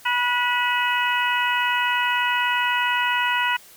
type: harmonic tone with a mistuned harmonic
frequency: 488 Hz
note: B4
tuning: 21 cents flat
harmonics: 2 / 3 / 4 / 5 / 6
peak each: -23 / -25 / -26 / -27 / -28 dBFS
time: 0.05-3.57 s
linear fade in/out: 10 ms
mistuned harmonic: 5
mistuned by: +70 cents
effects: white hiss -48 dBFS RMS until 3.76 s

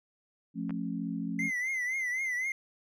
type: chord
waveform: sine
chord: F augmented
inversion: none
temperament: just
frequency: 174.61 / 218.3 / 272.8 Hz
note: F3 / A3 / C#4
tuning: 0 / -13 / -28 cents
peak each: -36 dBFS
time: 0.54-1.51 s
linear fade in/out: 50 ms
type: clicks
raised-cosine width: 0.5 ms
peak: -30 dBFS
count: 2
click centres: 0.695 / 0.707 s
type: tone with vibrato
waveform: triangle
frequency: 2041 Hz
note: C7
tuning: 44 cents flat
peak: -28 dBFS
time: 1.39-2.52 s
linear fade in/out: 2 ms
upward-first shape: triangle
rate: 3.9 Hz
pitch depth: 100 cents each way
effects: none

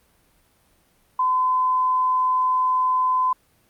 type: tone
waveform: sine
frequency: 1019 Hz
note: C6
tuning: 46 cents flat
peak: -17 dBFS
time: 1.19-3.33 s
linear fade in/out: 5 ms
effects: pink hiss -61 dBFS RMS until 3.69 s + Opus 32 kbps

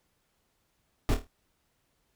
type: noise with echo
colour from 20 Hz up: brown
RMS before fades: -24 dBFS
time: 1.09-1.14 s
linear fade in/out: 0 ms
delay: 26 ms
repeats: 5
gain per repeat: -7 dB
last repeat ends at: 1.27 s
effects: pink hiss -74 dBFS RMS until 2.15 s

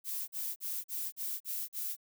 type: noise bursts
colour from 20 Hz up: violet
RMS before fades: -37 dBFS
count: 7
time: 0.04-1.966 s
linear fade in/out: 50 ms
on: 240 ms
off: 41 ms
effects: none

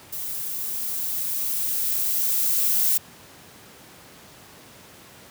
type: noise with level ramp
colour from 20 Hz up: violet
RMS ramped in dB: -31 to -20 dBFS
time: 0.12-2.98 s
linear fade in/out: 10 ms
effects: pink hiss -47 dBFS RMS until 5.3 s + high-pass 100 Hz 12 dB/octave

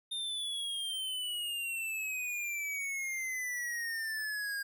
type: exponential sweep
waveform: square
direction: down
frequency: 3646 to 1613 Hz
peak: -35 dBFS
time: 0.11-4.63 s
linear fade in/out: 10 ms
effects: 12-bit

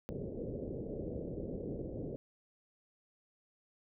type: low-pass noise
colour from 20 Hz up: white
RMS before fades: -41 dBFS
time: 0.09-2.16 s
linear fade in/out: 0 ms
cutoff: 530 Hz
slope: 48 dB/octave
effects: none

